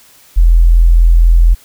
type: tone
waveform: sine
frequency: 42.04 Hz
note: E1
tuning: 35 cents sharp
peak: -3 dBFS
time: 0.36-1.55 s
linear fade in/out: 20 ms
effects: white hiss -44 dBFS RMS until 1.64 s